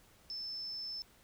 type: tone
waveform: sine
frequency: 5274 Hz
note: E8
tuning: in tune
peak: -39 dBFS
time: 0.3-1.02 s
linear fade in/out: 0 ms
effects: pink hiss -64 dBFS RMS until 1.23 s